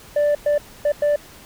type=tone bursts at uneven times; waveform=sine; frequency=587.3 Hz; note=D5; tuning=in tune; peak=-12 dBFS; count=4; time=0.16-0.35 / 0.46-0.58 / 0.85-0.92 / 1.02-1.16 s; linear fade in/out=5 ms; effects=tanh soft clip ceiling -14 dBFS + pink hiss -44 dBFS RMS until 1.45 s